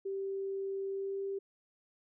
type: tone with pitch glide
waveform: sine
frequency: 390 to 392.9 Hz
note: G4 to G4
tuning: -9 to +4 cents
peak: -34 dBFS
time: 0.05-1.39 s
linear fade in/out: 10 ms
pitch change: +13 cents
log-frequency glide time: 0.88-1.22 s
effects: none